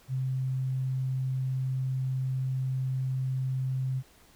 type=tone; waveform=sine; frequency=130.81 Hz; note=C3; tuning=in tune; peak=-27 dBFS; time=0.08-4.03 s; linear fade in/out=50 ms; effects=pink hiss -59 dBFS RMS until 4.35 s